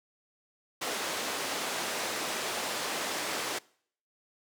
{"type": "band-pass noise", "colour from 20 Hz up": "pink", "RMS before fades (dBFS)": -34, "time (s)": [0.81, 3.59], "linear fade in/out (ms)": 10, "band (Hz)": [390, 9500], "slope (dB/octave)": 12, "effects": ["noise-tail reverb RT60 0.6 s tail -24 dB re dry"]}